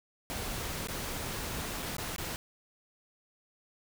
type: noise with dropouts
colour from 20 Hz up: pink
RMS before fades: -37 dBFS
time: 0.3-2.36 s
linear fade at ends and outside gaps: 0 ms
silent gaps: 0.872-0.885 / 1.823-1.827 / 1.967-1.983 / 2.162-2.182 s
effects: none